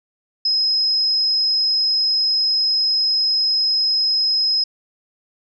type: tone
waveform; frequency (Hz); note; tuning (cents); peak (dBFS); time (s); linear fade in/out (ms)
sine; 5110; D#8; +45; -15; 0.45-4.64; 5
effects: none